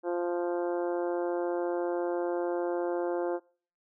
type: harmonic tone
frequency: 174.61 Hz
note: F3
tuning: in tune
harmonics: 2 / 3 / 4 / 5 / 6 / 7 / 8 / 9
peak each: -30 / -33 / -38 / -41 / -46 / -52 / -49 / -51 dBFS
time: 0.03-3.4 s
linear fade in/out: 50 ms
effects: noise-tail reverb RT60 0.5 s tail -25 dB re dry